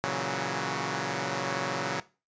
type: chord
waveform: 5% pulse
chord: F# dominant seventh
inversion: first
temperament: equal with one note detuned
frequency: 117.69 / 138.59 / 164.81 / 185 Hz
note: A#2 / C#3 / E3 / F#3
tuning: +17 / 0 / 0 / 0 cents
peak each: -26 / -22 / -26 / -22 dBFS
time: 0.04-2 s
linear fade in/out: 0 ms
effects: noise-tail reverb RT60 0.3 s tail -18 dB re dry + resampled to 16000 Hz